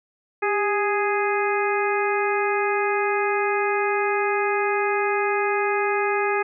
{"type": "harmonic tone with a mistuned harmonic", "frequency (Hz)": 415.3, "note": "G#4", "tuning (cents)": 0, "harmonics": [1, 2, 3, 4, 5, 6], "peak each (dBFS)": [-23, -26, -28, -29, -30, -31], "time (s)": [0.42, 6.43], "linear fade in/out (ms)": 10, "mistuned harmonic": 1, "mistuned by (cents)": -60, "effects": []}